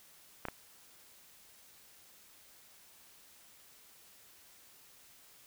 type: clicks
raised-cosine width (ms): 0.5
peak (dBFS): -22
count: 2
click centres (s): 0.453 / 0.485
effects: white hiss -60 dBFS RMS until 5.46 s